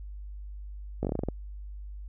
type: slowing click train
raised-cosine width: 2 ms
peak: -16 dBFS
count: 9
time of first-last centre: 1.03-1.286 s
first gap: 18 ms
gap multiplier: 1.16
effects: added 50 Hz sine -38 dBFS peak until 2.08 s